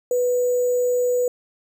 sine tone with sample-and-hold, 493.9 Hz, B4, in tune, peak -17 dBFS, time 0.11-1.28 s, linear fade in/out 2 ms, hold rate 7350 Hz, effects none

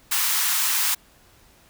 white high-pass noise, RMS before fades -22 dBFS, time 0.11-0.95 s, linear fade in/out 10 ms, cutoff 840 Hz, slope 48 dB/octave, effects pink hiss -55 dBFS RMS until 1.69 s

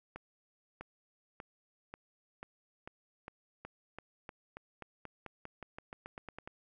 accelerating click train, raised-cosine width 0.5 ms, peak -29 dBFS, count 23, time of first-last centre 0.16-6.475 s, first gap 650 ms, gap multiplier 0.91, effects none

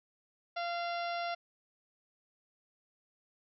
harmonic tone with a mistuned harmonic, 690 Hz, F5, 21 cents flat, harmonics 1 / 2 / 3 / 4 / 5 / 6 / 7 / 8, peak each -35 / -41 / -45 / -47 / -49 / -51 / -52 / -53 dBFS, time 0.56-1.35 s, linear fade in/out 10 ms, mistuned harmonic 7, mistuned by -25 cents, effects none

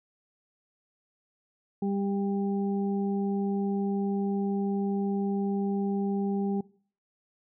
harmonic tone, 198.6 Hz, G3, 23 cents sharp, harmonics 1 / 2 / 4, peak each -27 / -33 / -39 dBFS, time 1.82-6.61 s, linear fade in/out 5 ms, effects noise-tail reverb RT60 0.5 s tail -22 dB re dry

